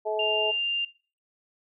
harmonic tone, 214.7 Hz, A3, 42 cents flat, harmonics 2 / 3 / 4, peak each -29 / -29 / -33 dBFS, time 0.05-0.52 s, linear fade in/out 20 ms
sine tone, 2794 Hz, F7, in tune, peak -25 dBFS, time 0.19-0.85 s, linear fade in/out 5 ms
effects noise-tail reverb RT60 0.4 s tail -20 dB re dry

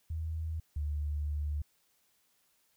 sine tone pair in turn, 80.1 / 73.98 Hz, E2 / D2, -49 / +13 cents, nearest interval minor second, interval 138 cents, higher first, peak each -33 / -31 dBFS, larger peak second, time 0.1-0.6 / 0.76-1.62 s, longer second, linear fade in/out 5 ms, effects white hiss -72 dBFS RMS until 2.76 s

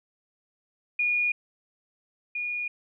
sine tone pair in turn, 2441 / 2441 Hz, D#7 / D#7, -34 / -34 cents, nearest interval unison, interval 0 cents, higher neither, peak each -22 / -28 dBFS, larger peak first, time 0.99-1.32 / 2.35-2.68 s, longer neither, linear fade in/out 5 ms, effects none

